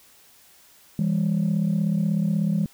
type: tone pair together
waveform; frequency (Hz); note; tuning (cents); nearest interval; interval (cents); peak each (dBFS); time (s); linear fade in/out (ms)
sine; 164.81 / 201.2; E3 / G3; 0 / +45; minor third; 345; -21 / -21; 0.99-2.66; 2
effects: tanh soft clip ceiling -16 dBFS + white hiss -54 dBFS RMS until 2.73 s